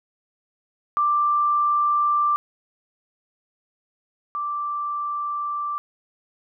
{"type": "tone pair in turn", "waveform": "sine", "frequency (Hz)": [1179, 1173.6], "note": ["D6", "D6"], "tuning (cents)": [6, -2], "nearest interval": "unison", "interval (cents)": 8, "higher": "first", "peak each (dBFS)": [-17, -24], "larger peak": "first", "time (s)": [[0.97, 2.36], [4.35, 5.78]], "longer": "second", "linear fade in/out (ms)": 0, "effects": []}